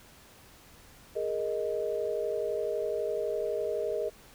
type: chord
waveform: sine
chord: Ab suspended second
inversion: none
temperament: just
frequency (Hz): 415.3 / 467.2 / 623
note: Ab4 / Bb4 / Eb5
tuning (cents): 0 / +4 / +2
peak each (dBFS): -33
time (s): 1.15-4.1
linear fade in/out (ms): 20
effects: pink hiss -55 dBFS RMS until 4.34 s